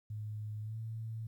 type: tone with pitch glide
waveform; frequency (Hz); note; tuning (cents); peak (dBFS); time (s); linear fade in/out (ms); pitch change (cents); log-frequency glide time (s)
sine; 106.6 to 112.03; G#2 to A2; +46 to +32; -38; 0.1-1.27; 5; +86; 0.61-0.78
effects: 12-bit